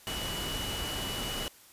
sine tone in noise, 2945 Hz, F#7, 9 cents flat, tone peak -37 dBFS, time 0.07-1.48 s, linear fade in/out 0 ms, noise pink, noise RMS -36 dBFS, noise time 0.07-1.48 s, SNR -4 dB, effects white hiss -56 dBFS RMS until 1.72 s + resampled to 32000 Hz

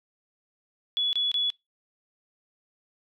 sine tone bursts, 3400 Hz, G#7, 40 cents sharp, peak -23 dBFS, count 3, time 0.97-1.502 s, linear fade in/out 0 ms, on 160 ms, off 26 ms, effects noise-tail reverb RT60 0.2 s tail -26 dB re dry

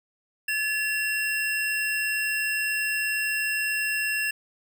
square tone pair together, 1718 / 2727 Hz, A6 / F7, -42 / -42 cents, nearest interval minor sixth, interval 800 cents, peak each -28 dBFS, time 0.48-4.31 s, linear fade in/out 5 ms, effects none

